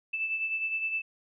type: beating tone pair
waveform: sine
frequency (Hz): 2637 / 2646.7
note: E7 / E7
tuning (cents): 0 / +6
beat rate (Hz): 9.7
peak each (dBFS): -29 / -38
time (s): 0.13-1.02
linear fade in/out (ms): 10
effects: none